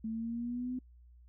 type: exponential sweep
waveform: sine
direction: up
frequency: 220 to 255.2 Hz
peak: -34 dBFS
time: 0.04-0.79 s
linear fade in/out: 5 ms
effects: noise-tail reverb RT60 0.1 s tail -26 dB re dry + added 60 Hz sine -55 dBFS peak until 1.28 s